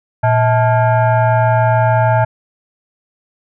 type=tone with frequency modulation; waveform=sine; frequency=115.8 Hz; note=A#2; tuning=11 cents flat; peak=-9 dBFS; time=0.23-2.25 s; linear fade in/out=10 ms; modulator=759 Hz; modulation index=1.2; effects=none